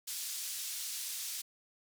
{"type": "band-pass noise", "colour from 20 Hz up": "pink", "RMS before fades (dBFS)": -40, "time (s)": [0.07, 1.42], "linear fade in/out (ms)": 10, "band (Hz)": [4800, 15000], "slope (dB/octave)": 12, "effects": []}